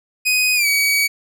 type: tone with pitch glide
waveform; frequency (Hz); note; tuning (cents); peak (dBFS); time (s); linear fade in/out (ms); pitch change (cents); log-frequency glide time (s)
sawtooth; 2500 to 2266; D#7 to C#7; +8 to +37; -11; 0.25-1.08; 20; -171; 0.55-0.67
effects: none